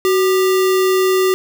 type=tone with sample-and-hold; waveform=sine; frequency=374.8 Hz; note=F#4; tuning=22 cents sharp; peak=-11 dBFS; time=0.05-1.34 s; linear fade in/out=0 ms; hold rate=1575 Hz; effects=none